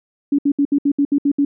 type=tone bursts; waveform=sine; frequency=284 Hz; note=C#4; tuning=42 cents sharp; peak=-12 dBFS; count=9; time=0.32-1.45 s; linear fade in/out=5 ms; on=66 ms; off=67 ms; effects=none